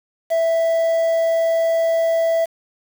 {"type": "tone with quantisation", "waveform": "triangle", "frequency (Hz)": 659.3, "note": "E5", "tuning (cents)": 0, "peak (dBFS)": -13, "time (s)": [0.3, 2.46], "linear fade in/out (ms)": 20, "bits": 6, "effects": []}